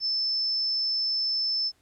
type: tone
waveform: sine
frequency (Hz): 5274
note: E8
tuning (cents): 0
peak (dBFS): -24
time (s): 0-1.72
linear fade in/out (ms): 50
effects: pink hiss -66 dBFS RMS until 1.81 s + low-pass 12000 Hz 12 dB/octave